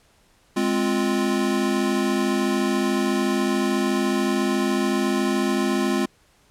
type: chord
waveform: square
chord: F minor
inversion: first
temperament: equal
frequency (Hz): 207.7 / 261.6 / 349.2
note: Ab3 / C4 / F4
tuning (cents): 0 / 0 / 0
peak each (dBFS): -25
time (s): 0.56-6.06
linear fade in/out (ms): 10
effects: pink hiss -59 dBFS RMS until 6.5 s + low-pass 11000 Hz 12 dB/octave